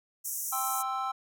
white band-pass noise, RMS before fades -35 dBFS, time 0.24-0.83 s, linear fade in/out 20 ms, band 5700 to 16000 Hz, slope 96 dB/octave
triangle chord, C major, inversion second, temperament equal, 784 / 1046.5 / 1318.5 Hz, G5 / C6 / E6, 0 / 0 / 0 cents, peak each -32 / -35 / -31 dBFS, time 0.52-1.12 s, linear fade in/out 10 ms
effects none

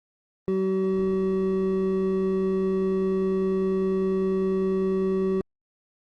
triangle tone pair together, 190 / 380 Hz, F#3 / F#4, +46 / +46 cents, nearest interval octave, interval 1200 cents, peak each -24 / -21 dBFS, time 0.48-5.41 s, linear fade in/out 0 ms, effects Opus 24 kbps

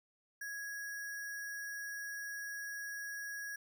sine tone with sample-and-hold, 1662 Hz, G#6, 1 cent sharp, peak -40 dBFS, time 0.41-3.56 s, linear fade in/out 5 ms, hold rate 7350 Hz, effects none

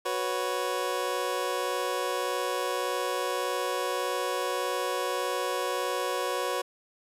25% pulse chord, F# suspended fourth, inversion none, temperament just, 370 / 493.3 / 555 Hz, F#4 / B4 / C#5, 0 / -2 / +2 cents, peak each -30 / -28 / -29 dBFS, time 0.05-6.62 s, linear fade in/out 10 ms, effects resampled to 32000 Hz + 9-bit

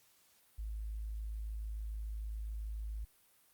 sine tone, 53.5 Hz, A1, 48 cents flat, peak -38 dBFS, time 0.58-3.05 s, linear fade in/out 10 ms, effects white hiss -68 dBFS RMS until 3.53 s + Opus 48 kbps

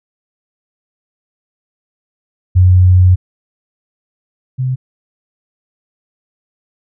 sine tone pair in turn, 91.3 / 129.12 Hz, F#2 / C3, -23 / -23 cents, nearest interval tritone, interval 600 cents, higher second, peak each -4 / -13 dBFS, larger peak first, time 2.55-3.16 / 4.58-4.76 s, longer first, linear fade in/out 20 ms, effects none

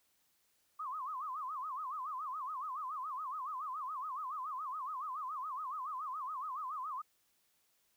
sine tone with vibrato, 1132 Hz, C#6, 36 cents sharp, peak -38 dBFS, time 0.79-7.02 s, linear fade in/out 10 ms, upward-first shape sine, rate 7.1 Hz, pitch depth 210 cents each way, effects white hiss -75 dBFS RMS until 7.96 s

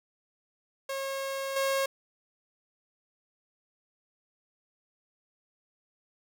sawtooth tone with level steps, 543 Hz, C#5, 36 cents flat, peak -28 / -22 dBFS, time 0.89-1.86 s, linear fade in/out 5 ms, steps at 1.56 s, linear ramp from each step 5 ms, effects none

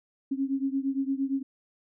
sine beating tone pair, 268.5 / 277.2 Hz, C4 / C#4, +45 / 0 cents, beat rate 8.7 Hz, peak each -28 / -30 dBFS, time 0.31-1.43 s, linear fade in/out 10 ms, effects none

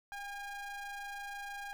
square ring-modulated tone, 407.7 Hz, G#4, 32 cents flat, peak -39 dBFS, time 0.12-1.73 s, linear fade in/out 0 ms, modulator 1210 Hz, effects none

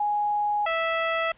sine / 15% pulse tone pair in turn, 830.6 / 657.2 Hz, G#5 / E5, 0 / -5 cents, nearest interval major third, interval 405 cents, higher first, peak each -22 / -17 dBFS, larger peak second, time 0-0.66 / 0.66-1.32 s, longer neither, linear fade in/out 5 ms, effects pink hiss -57 dBFS RMS until 1.37 s + resampled to 8000 Hz

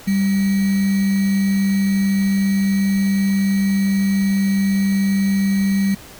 sine tone with sample-and-hold, 196 Hz, G3, in tune, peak -14 dBFS, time 0.07-5.95 s, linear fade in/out 10 ms, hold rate 2100 Hz, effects pink hiss -40 dBFS RMS until 6.19 s

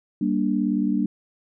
sine chord, G minor, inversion none, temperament just, 196 / 235.2 / 294 Hz, G3 / Bb3 / D4, 0 / +16 / +2 cents, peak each -24 dBFS, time 0.21-1.06 s, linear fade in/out 5 ms, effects none

